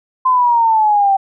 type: exponential sweep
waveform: sine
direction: down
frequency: 1036 to 772 Hz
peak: -9 dBFS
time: 0.25-1.17 s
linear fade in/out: 10 ms
effects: none